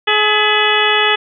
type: harmonic tone with a mistuned harmonic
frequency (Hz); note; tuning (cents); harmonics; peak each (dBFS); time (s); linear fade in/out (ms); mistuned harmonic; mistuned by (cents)
423.9; G#4; +35; 1 / 2 / 3 / 4 / 5 / 6 / 7 / 8; -19 / -19 / -19 / -19 / -19 / -19 / -19 / -19; 0.07-1.16; 10; 5; -92
effects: none